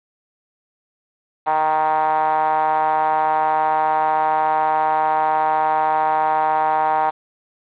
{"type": "tone with band-pass filter", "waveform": "5% pulse", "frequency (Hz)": 155.8, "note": "D#3", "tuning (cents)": 3, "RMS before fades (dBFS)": -18, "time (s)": [1.46, 7.11], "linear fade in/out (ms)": 20, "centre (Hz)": 840, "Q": 7.1, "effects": ["resampled to 8000 Hz", "7-bit"]}